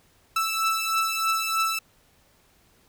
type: beating tone pair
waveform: sawtooth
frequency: 1318.5 / 1321.7 Hz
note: E6 / E6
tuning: 0 / +4 cents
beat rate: 3.2 Hz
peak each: -21 / -24 dBFS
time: 0.36-1.79 s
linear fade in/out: 5 ms
effects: pink hiss -61 dBFS RMS until 2.88 s